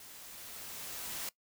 white noise with level ramp, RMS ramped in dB -52 to -39 dBFS, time 0-1.29 s, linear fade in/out 2 ms, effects noise-tail reverb RT60 0.1 s tail -20 dB re dry

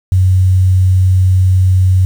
sine tone with quantisation, 93 Hz, F#2, 9 cents sharp, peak -6 dBFS, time 0.12-2.05 s, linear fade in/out 0 ms, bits 6, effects none

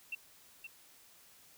sine tone with echo, 2700 Hz, E7, 41 cents sharp, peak -36 dBFS, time 0.12-0.15 s, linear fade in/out 5 ms, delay 520 ms, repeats 1, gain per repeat -7 dB, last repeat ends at 0.67 s, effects white hiss -61 dBFS RMS until 1.57 s

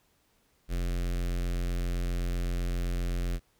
square tone with notch filter, 43.88 Hz, F1, 9 cents sharp, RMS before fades -30 dBFS, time 0.68-3.4 s, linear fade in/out 50 ms, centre 920 Hz, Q 1.4, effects pink hiss -69 dBFS RMS until 3.59 s

